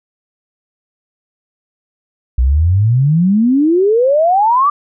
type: exponential sweep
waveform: sine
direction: up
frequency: 59 to 1197 Hz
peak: -8 dBFS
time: 2.38-4.7 s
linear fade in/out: 5 ms
effects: none